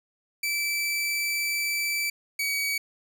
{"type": "tone pair in turn", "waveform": "sawtooth", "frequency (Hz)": [2321, 2267], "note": ["D7", "C#7"], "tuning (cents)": [-21, 38], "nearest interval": "unison", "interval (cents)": 41, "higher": "first", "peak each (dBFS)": -22, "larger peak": "neither", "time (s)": [[0.43, 2.1], [2.39, 2.78]], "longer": "first", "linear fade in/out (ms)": 5, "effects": []}